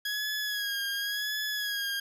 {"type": "tone with vibrato", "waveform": "20% pulse", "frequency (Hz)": 1661.2, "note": "G#6", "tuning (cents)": 0, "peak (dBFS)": -25, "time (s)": [0.05, 2], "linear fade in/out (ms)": 5, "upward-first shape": "sine", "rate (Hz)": 0.92, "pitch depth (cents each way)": 50, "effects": []}